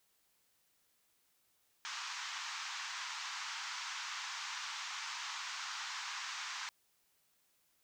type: band-pass noise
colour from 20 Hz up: pink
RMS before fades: -43 dBFS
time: 1.85-6.69 s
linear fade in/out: 0 ms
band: 920 to 6900 Hz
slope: 48 dB/octave
effects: white hiss -75 dBFS RMS until 7.83 s